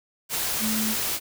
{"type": "tone in noise", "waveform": "sine", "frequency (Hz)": 218.5, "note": "A3", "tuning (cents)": -12, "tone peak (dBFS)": -26, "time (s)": [0.59, 0.96], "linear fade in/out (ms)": 50, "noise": "white", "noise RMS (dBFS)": -27, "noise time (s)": [0.29, 1.2], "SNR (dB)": -2, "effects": []}